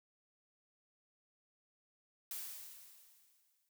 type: noise with exponential decay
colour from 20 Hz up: blue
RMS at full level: -42 dBFS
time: 2.31-3.69 s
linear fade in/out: 2 ms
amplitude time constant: 300 ms
effects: noise-tail reverb RT60 0.1 s tail -20 dB re dry